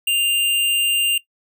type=tone with amplitude modulation; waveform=square; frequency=2794 Hz; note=F7; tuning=in tune; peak=-15 dBFS; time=0.07-1.18 s; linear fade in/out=5 ms; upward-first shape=sine; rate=289 Hz; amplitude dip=25%; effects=noise-tail reverb RT60 0.1 s tail -18 dB re dry